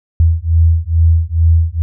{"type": "beating tone pair", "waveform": "sine", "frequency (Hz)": [81.2, 83.5], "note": ["E2", "E2"], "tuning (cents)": [-26, 23], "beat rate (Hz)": 2.3, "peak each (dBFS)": -11, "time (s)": [0.2, 1.82], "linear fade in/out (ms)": 0, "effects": []}